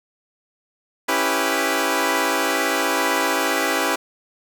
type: chord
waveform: 10% pulse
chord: C# half-diminished seventh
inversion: none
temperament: equal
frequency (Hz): 277.2 / 329.6 / 392 / 493.9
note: C#4 / E4 / G4 / B4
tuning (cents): 0 / 0 / 0 / 0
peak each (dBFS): -16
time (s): 1.08-3.96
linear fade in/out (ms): 10
effects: none